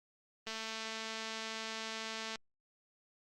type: click train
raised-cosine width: 0.2 ms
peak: -24 dBFS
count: 420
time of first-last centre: 0.47-2.357 s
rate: 222 Hz
effects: Opus 24 kbps